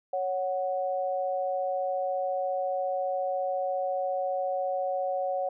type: tone pair together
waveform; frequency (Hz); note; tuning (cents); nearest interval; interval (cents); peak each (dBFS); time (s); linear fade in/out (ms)
sine; 554.4 / 740; C#5 / F#5; 0 / 0; perfect fourth; 500; -29 / -30; 0.13-5.49; 5
effects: none